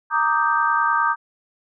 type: chord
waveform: sine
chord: Eb major seventh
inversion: second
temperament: equal with one note detuned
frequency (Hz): 928 / 1174.7 / 1244.5 / 1568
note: Bb5 / D6 / Eb6 / G6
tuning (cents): -8 / 0 / 0 / 0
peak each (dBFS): -22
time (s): 0.1-1.16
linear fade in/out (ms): 50
effects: none